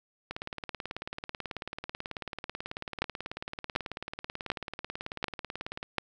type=two click trains; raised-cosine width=0.3 ms; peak=-20 / -11 dBFS; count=102 / 5; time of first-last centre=0.31-5.829 / 3.02-5.983 s; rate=18.3 / 1.35 Hz; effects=none